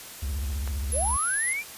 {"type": "tone with vibrato", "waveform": "triangle", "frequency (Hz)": 69.3, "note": "C#2", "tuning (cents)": 0, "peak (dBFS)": -25, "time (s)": [0.22, 1.17], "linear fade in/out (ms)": 10, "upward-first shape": "sine", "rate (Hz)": 15, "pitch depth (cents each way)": 210}
{"type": "click", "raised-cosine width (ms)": 0.5, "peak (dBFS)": -22, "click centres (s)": 0.676}
{"type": "tone", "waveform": "sine", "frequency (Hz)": 10970, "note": "F9", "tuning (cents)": -32, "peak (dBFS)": -26, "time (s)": [0.92, 1.53], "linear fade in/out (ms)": 0}
{"type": "linear sweep", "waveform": "sine", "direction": "up", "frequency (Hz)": [440, 2436], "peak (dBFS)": -27, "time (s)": [0.92, 1.64], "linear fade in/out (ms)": 50}
{"effects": ["white hiss -42 dBFS RMS until 1.77 s", "resampled to 32000 Hz"]}